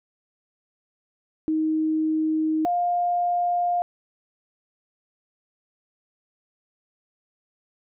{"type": "tone pair in turn", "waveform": "sine", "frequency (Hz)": [313.9, 704.7], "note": ["D#4", "F5"], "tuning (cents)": [15, 15], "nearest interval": "octave + major second", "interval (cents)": 1400, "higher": "second", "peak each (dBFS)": -20, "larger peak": "neither", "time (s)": [[1.48, 2.65], [2.65, 3.82]], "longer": "neither", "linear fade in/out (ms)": 0, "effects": []}